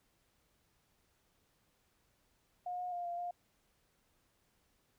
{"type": "tone with pitch steps", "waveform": "sine", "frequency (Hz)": [717, 721, 703, 694, 705], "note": ["F5", "F#5", "F5", "F5", "F5"], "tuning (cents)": [45, -45, 11, -11, 16], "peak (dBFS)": -37, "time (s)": [2.66, 3.31], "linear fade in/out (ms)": 5, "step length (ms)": 130, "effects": ["pink hiss -75 dBFS RMS until 4.98 s"]}